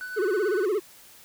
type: tone with tremolo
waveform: triangle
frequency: 1495 Hz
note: F#6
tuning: 17 cents sharp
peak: -30 dBFS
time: 0.01-0.65 s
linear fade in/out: 0 ms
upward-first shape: sine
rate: 9.6 Hz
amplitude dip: 35%
type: tone with vibrato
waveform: triangle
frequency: 395.2 Hz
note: G4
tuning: 14 cents sharp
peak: -20 dBFS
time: 0.16-0.8 s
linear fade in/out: 20 ms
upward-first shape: sine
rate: 17 Hz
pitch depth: 190 cents each way
effects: white hiss -51 dBFS RMS until 1.24 s